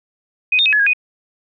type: tone with pitch steps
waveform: sine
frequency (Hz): 2502 / 3662 / 2548 / 1701 / 1634 / 2484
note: D#7 / A#7 / D#7 / G#6 / G#6 / D#7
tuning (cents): +9 / -32 / +41 / +41 / -29 / -3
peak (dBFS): -11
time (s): 0.52-0.934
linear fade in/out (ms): 5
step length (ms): 69
effects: none